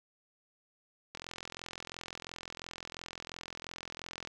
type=click train; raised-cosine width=0.2 ms; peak=-24 dBFS; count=135; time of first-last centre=1.15-4.274 s; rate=42.9 Hz; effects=none